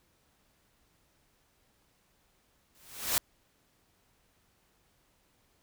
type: noise with exponential growth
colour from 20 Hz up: white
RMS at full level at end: -25 dBFS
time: 2.75-3.18 s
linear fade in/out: 0 ms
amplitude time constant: 92 ms
effects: pink hiss -70 dBFS RMS until 5.62 s